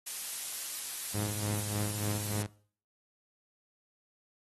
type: noise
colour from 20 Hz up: blue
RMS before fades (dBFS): -36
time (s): 0.06-2.43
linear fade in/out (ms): 10
type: tone with tremolo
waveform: sawtooth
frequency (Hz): 104.2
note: G#2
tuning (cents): +6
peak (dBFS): -29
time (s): 1.14-2.47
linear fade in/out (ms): 10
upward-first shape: sine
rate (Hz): 3.4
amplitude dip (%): 60
effects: noise-tail reverb RT60 0.5 s tail -22 dB re dry + AAC 32 kbps